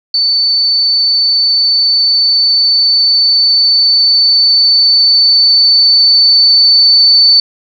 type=tone with level ramp; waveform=sine; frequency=4514 Hz; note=C#8; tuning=31 cents sharp; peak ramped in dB=-8 to -3 dBFS; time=0.14-7.4 s; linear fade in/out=2 ms; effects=none